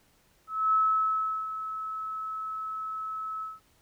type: tone with ADSR envelope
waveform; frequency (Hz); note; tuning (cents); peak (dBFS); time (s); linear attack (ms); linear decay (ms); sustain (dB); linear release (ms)
sine; 1297; E6; -28; -20; 0.47-3.6; 260; 740; -12; 180
effects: pink hiss -65 dBFS RMS until 3.81 s